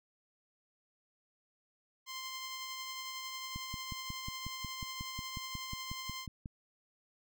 10% pulse tone with tremolo, 1046.5 Hz, C6, in tune, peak -31 dBFS, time 2.06-6.27 s, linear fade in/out 50 ms, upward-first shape triangle, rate 11 Hz, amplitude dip 30%
click train, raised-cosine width 5 ms, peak -30 dBFS, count 17, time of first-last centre 3.56-6.459 s, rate 5.52 Hz
effects none

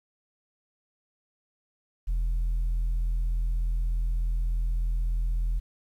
sine tone, 41.69 Hz, E1, 20 cents sharp, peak -21 dBFS, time 2.07-5.6 s, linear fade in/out 20 ms, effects tanh soft clip ceiling -23 dBFS + 10-bit

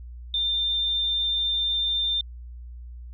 sine tone, 3594 Hz, A7, 36 cents sharp, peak -22 dBFS, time 0.34-2.21 s, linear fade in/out 2 ms, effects added 60 Hz sine -37 dBFS peak until 3.13 s

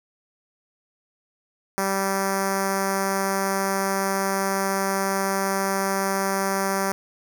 5% pulse tone with notch filter, 194.5 Hz, G3, 13 cents flat, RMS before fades -24 dBFS, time 1.78-6.92 s, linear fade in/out 0 ms, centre 2900 Hz, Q 0.67, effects none

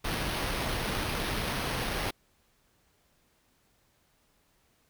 pink noise with sample-and-hold, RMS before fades -32 dBFS, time 0.04-2.11 s, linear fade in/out 10 ms, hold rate 7350 Hz, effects pink hiss -69 dBFS RMS until 4.89 s

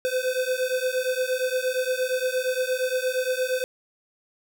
square beating tone pair, 506 / 514.6 Hz, B4 / C5, +42 / -29 cents, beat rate 8.6 Hz, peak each -27 dBFS, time 0.05-3.64 s, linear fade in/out 0 ms, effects none

